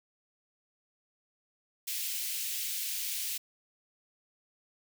white high-pass noise, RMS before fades -35 dBFS, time 1.87-3.38 s, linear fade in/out 10 ms, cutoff 2300 Hz, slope 24 dB/octave, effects none

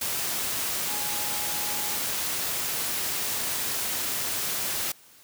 sine tone in noise, 834 Hz, G#5, 7 cents sharp, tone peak -39 dBFS, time 0.88-1.97 s, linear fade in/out 5 ms, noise white, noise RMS -29 dBFS, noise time 0.01-4.92 s, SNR -13 dB, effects white hiss -54 dBFS RMS until 5.23 s + high-pass 60 Hz 12 dB/octave

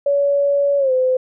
sine tone with pitch glide, 566 to 513.1 Hz, C#5 to C5, +36 to -34 cents, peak -13 dBFS, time 0.06-1.17 s, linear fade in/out 5 ms, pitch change -170 cents, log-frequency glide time 0.78-0.92 s, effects none

